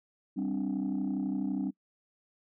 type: chord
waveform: sine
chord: G suspended fourth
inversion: none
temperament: equal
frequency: 196 / 261.6 / 293.7 Hz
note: G3 / C4 / D4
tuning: 0 / 0 / 0 cents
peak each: -32 dBFS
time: 0.36-1.71 s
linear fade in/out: 20 ms
effects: noise-tail reverb RT60 0.1 s tail -24 dB re dry + tanh soft clip ceiling -25 dBFS